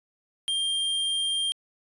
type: tone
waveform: square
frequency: 3192 Hz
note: G7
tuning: 31 cents sharp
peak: -25 dBFS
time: 0.48-1.52 s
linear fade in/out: 0 ms
effects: resampled to 24000 Hz